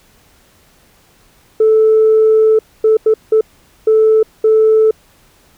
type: tone bursts at uneven times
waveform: sine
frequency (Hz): 438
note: A4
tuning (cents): -8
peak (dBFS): -5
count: 6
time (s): 1.6-2.59 / 2.84-2.97 / 3.06-3.14 / 3.32-3.41 / 3.87-4.23 / 4.44-4.91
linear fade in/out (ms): 5
effects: tanh soft clip ceiling -3 dBFS + pink hiss -50 dBFS RMS until 5.57 s